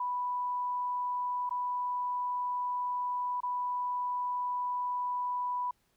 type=tone with dropouts; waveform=sine; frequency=987.8 Hz; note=B5; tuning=in tune; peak=-30 dBFS; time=0-5.71 s; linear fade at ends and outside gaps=5 ms; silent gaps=1.494-1.508 / 3.405-3.432 s; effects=pink hiss -73 dBFS RMS until 5.96 s